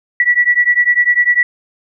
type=beating tone pair; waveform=sine; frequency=1941 / 1951 Hz; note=B6 / B6; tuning=-31 / -22 cents; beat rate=10 Hz; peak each=-12 dBFS; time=0.2-1.43 s; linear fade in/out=2 ms; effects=none